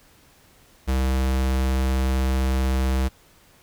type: tone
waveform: square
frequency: 65.41 Hz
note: C2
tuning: in tune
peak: -20 dBFS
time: 0.87-3.09 s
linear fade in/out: 20 ms
effects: pink hiss -55 dBFS RMS until 3.62 s